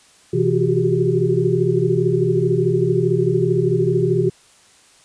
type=tone cluster; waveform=sine; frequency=127.9 / 165.2 / 362.9 / 376.1 / 400.9 Hz; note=C3 / E3 / F#4 / F#4 / G4; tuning=-39 / +4 / -34 / +28 / +39 cents; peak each=-21 dBFS; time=0.33-4.3 s; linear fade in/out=10 ms; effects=white hiss -51 dBFS RMS until 5.04 s + resampled to 22050 Hz